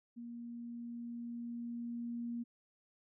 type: tone with level ramp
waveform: sine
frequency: 236.4 Hz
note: A#3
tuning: 24 cents sharp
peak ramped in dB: -44 to -37 dBFS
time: 0.16-2.44 s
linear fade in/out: 20 ms
effects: none